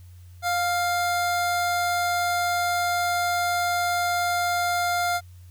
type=tone pair together; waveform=square; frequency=704.5 / 1392 Hz; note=F5 / F6; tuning=+15 / -6 cents; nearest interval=octave; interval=1179 cents; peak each=-24 / -28 dBFS; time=0.42-5.21 s; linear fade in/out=50 ms; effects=added 89 Hz sine -43 dBFS peak until 5.5 s + white hiss -61 dBFS RMS until 5.5 s